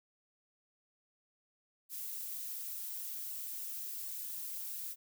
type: noise with flanger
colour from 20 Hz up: violet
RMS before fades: -42 dBFS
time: 1.89-4.96 s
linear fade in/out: 50 ms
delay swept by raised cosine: 0.87 to 4.27 ms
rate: 3.5 Hz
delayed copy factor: -0.55
effects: none